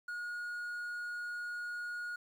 triangle tone with quantisation, 1441 Hz, F#6, 46 cents flat, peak -36 dBFS, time 0.08-2.16 s, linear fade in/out 5 ms, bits 11, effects none

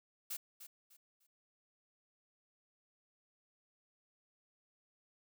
blue noise with echo, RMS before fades -41 dBFS, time 0.3-0.37 s, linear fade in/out 10 ms, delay 300 ms, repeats 3, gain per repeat -11 dB, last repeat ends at 1.27 s, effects none

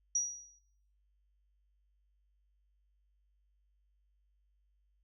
sine tone with exponential decay, 5780 Hz, F#8, 41 cents flat, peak -26 dBFS, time 0.15-0.59 s, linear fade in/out 5 ms, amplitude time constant 95 ms, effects noise-tail reverb RT60 0.7 s tail -26 dB re dry + added 50 Hz sine -70 dBFS peak until 5.03 s

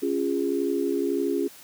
sine chord, Db major, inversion none, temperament equal with one note detuned, 277.2 / 349.2 / 411 Hz, Db4 / F4 / Ab4, 0 / 0 / -18 cents, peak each -27 dBFS, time 0.02-1.48 s, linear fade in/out 10 ms, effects white hiss -48 dBFS RMS until 1.63 s + high-pass 80 Hz 12 dB/octave

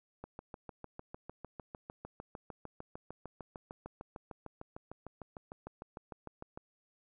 click train, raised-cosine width 1 ms, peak -30 dBFS, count 43, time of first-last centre 0.24-6.575 s, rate 6.63 Hz, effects none

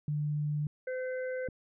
sine tone, 148.7 Hz, D3, 22 cents sharp, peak -29 dBFS, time 0.08-0.67 s, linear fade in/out 2 ms
harmonic tone, 512 Hz, C5, 38 cents flat, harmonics 1 / 3 / 4, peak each -33 / -43 / -49 dBFS, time 0.87-1.48 s, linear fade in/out 5 ms
click, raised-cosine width 3 ms, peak -27 dBFS, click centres 1.487 s
effects none

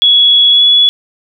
sine tone with pitch glide, 3366 to 3395 Hz, G#7 to G#7, +23 to +37 cents, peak -4 dBFS, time 0.02-0.89 s, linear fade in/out 0 ms, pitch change +14 cents, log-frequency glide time 0.51-0.63 s, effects none

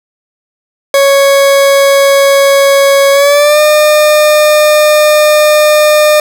40% pulse tone with pitch glide, 554.4 to 604.6 Hz, C#5 to D#5, 0 to -50 cents, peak -3 dBFS, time 0.94-6.2 s, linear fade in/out 2 ms, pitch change +150 cents, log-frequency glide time 3.12-3.6 s, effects none

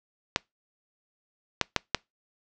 clicks, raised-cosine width 0.2 ms, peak -4 dBFS, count 4, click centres 0.361 / 1.613 / 1.763 / 1.947 s, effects noise-tail reverb RT60 0.2 s tail -26 dB re dry + low-pass 7000 Hz 12 dB/octave

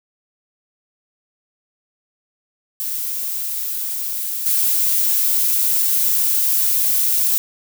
violet noise with level steps, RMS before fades -24 / -17 dBFS, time 2.8-7.38 s, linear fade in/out 0 ms, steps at 4.46 s, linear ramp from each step 2 ms, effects none

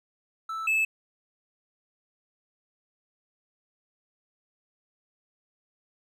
triangle tone pair in turn, 1318.5 / 2613 Hz, E6 / E7, 0 / -16 cents, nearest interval octave, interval 1184 cents, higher second, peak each -29 / -20 dBFS, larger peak second, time 0.49-0.67 / 0.67-0.85 s, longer neither, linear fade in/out 5 ms, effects none

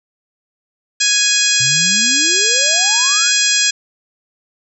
harmonic tone, 830 Hz, G#5, 1 cent flat, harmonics 2 / 3 / 4 / 5 / 6 / 7 / 8 / 9, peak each -21 / -20 / -19 / -22 / -19 / -21 / -21 / -18 dBFS, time 1-3.71 s, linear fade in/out 10 ms
sine exponential sweep, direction up, 121.1 to 1568 Hz, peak -24 dBFS, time 1.6-3.32 s, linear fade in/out 5 ms
effects none

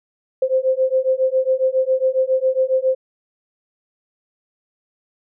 sine beating tone pair, 518 / 525.3 Hz, C5 / C5, -17 / +7 cents, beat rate 7.3 Hz, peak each -18 dBFS, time 0.42-2.95 s, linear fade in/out 5 ms, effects none

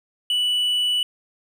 triangle tone, 2960 Hz, F#7, in tune, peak -17 dBFS, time 0.3-1.03 s, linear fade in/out 2 ms, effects none

